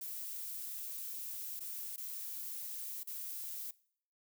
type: noise with dropouts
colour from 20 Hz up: violet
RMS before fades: -43 dBFS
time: 0.01-3.71 s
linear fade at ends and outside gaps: 5 ms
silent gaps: 1.595-1.605 / 1.962-1.978 / 3.033-3.071 s
effects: noise-tail reverb RT60 0.6 s tail -22 dB re dry